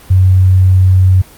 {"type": "tone", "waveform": "sine", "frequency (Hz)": 93.2, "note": "F#2", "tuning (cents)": 13, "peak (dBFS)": -4, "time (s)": [0.1, 1.22], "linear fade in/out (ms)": 10, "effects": ["pink hiss -38 dBFS RMS until 1.37 s", "Opus 32 kbps"]}